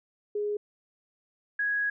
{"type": "tone pair in turn", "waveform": "sine", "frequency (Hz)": [415.3, 1661.2], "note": ["G#4", "G#6"], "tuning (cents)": [0, 0], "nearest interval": "2 octaves", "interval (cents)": 2400, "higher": "second", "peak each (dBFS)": [-27, -25], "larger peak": "second", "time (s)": [[0.35, 0.57], [1.59, 1.9]], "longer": "second", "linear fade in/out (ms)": 5, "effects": []}